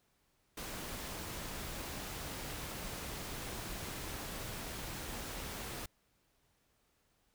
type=noise; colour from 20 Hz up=pink; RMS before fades=-43 dBFS; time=0.57-5.86 s; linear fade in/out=5 ms; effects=pink hiss -75 dBFS RMS until 7.34 s